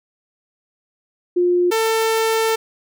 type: tone pair in turn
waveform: sine / sawtooth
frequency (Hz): 354.6 / 446.8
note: F4 / A4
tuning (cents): +26 / +27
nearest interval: major third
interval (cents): 401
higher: second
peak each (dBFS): -13 / -12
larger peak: second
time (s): 1.36-1.71 / 1.71-2.56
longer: second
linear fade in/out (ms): 10
effects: none